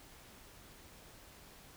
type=silence; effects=pink hiss -57 dBFS RMS until 1.76 s